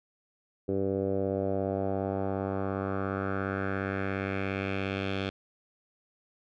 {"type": "tone with low-pass filter sweep", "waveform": "10% pulse", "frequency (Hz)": 97.2, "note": "G2", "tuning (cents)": -14, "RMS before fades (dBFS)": -31, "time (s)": [0.68, 5.3], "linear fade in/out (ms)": 10, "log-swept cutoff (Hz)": [430, 3300], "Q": 2.6, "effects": []}